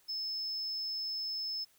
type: tone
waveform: triangle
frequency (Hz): 5230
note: E8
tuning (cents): -15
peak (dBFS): -32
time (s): 0.08-1.65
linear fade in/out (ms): 20
effects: tanh soft clip ceiling -31 dBFS + white hiss -67 dBFS RMS until 1.78 s